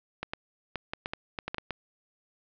clicks, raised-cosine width 0.3 ms, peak -16 dBFS, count 11, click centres 0.23 / 0.335 / 0.757 / 0.935 / 1.059 / 1.135 / 1.388 / 1.48 / 1.545 / 1.583 / 1.707 s, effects low-pass 4000 Hz 12 dB/octave

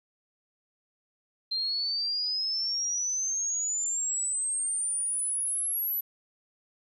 sine exponential sweep, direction up, 4136 to 11990 Hz, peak -27 dBFS, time 1.51-6.01 s, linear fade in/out 10 ms, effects 11-bit

